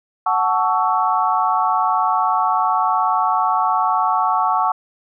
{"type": "chord", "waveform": "sine", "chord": "F# minor seventh", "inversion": "none", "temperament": "equal with one note detuned", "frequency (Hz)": [740, 880, 1121, 1318.5], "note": ["F#5", "A5", "C#6", "E6"], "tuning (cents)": [0, 0, 19, 0], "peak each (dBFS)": [-20, -20, -19, -23], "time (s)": [0.26, 4.72], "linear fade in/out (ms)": 5, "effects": []}